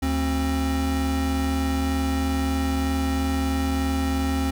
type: tone pair together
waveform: square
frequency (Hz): 74.76 / 266.4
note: D2 / C4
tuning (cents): +31 / +31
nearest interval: octave + minor seventh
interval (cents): 2200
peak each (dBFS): -25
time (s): 0.02-4.51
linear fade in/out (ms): 10
effects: none